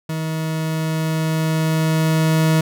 40% pulse tone with level ramp, 159 Hz, D#3, 38 cents sharp, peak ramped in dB -21 to -12 dBFS, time 0.09-2.61 s, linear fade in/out 5 ms, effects none

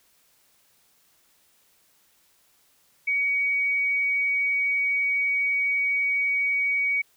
sine tone, 2254 Hz, C#7, 28 cents sharp, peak -21 dBFS, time 3.07-7.02 s, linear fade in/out 10 ms, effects white hiss -63 dBFS RMS until 7.16 s

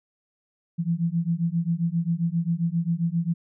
sine beating tone pair, 164.81 / 172.31 Hz, E3 / F3, 0 / -23 cents, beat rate 7.5 Hz, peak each -25 dBFS, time 0.78-3.34 s, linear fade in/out 20 ms, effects none

